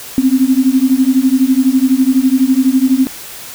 sine beating tone pair, 256 / 268 Hz, C4 / C4, -38 / +42 cents, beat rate 12 Hz, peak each -11 dBFS, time 0.18-3.07 s, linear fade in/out 0 ms, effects white hiss -30 dBFS RMS until 3.54 s

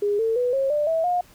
sine tone with pitch steps, 409.9 / 449.6 / 493.1 / 540.9 / 593.2 / 650.7 / 713.7 Hz, G#4 / A4 / B4 / C#5 / D5 / E5 / F5, -23 / +37 / -3 / -43 / +17 / -23 / +37 cents, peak -19 dBFS, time 0.02-1.21 s, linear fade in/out 5 ms, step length 170 ms, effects pink hiss -53 dBFS RMS until 1.34 s

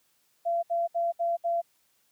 sine tone bursts, 682 Hz, F5, 41 cents flat, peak -24 dBFS, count 5, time 0.45-1.618 s, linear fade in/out 20 ms, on 180 ms, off 67 ms, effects white hiss -69 dBFS RMS until 2.11 s + high-pass 60 Hz 12 dB/octave

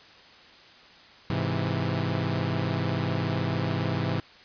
sawtooth chord, Ab augmented, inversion none, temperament equal, 103.83 / 130.81 / 164.81 Hz, Ab2 / C3 / E3, 0 / 0 / 0 cents, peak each -26 dBFS, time 1.3-4.2 s, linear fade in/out 0 ms, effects white hiss -51 dBFS RMS until 4.44 s + resampled to 11025 Hz

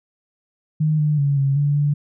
sine tone with pitch steps, 154.4 / 150.3 / 141.5 / 137.6 / 144.3 / 145.6 Hz, D#3 / D3 / C#3 / C#3 / D3 / D3, -13 / +40 / +36 / -12 / -30 / -15 cents, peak -15 dBFS, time 0.8-1.94 s, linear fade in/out 10 ms, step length 190 ms, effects none

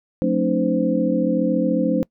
sine tone cluster, 182.4 / 223.2 / 270.9 / 305 / 516 Hz, F#3 / A3 / C#4 / D#4 / C5, -24 / +25 / -40 / -34 / -24 cents, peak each -23 dBFS, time 0.22-2.03 s, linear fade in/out 0 ms, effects noise-tail reverb RT60 0.1 s tail -24 dB re dry

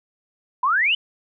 sine exponential sweep, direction up, 963 to 3104 Hz, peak -16 dBFS, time 0.63-0.95 s, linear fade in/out 5 ms, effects none

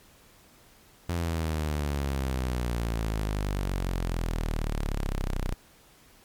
sawtooth exponential sweep, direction down, 87.1 to 30.48 Hz, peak -23 dBFS, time 1.09-5.54 s, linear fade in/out 0 ms, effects pink hiss -57 dBFS RMS until 6.24 s + MP3 96 kbps

